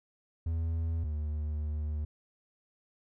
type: tone pair in turn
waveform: triangle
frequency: 82 / 75.61 Hz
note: E2 / D#2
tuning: -9 / -49 cents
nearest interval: minor second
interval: 140 cents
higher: first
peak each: -27 / -29 dBFS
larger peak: first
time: 0.46-1.04 / 1.04-2.05 s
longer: second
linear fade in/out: 5 ms
effects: none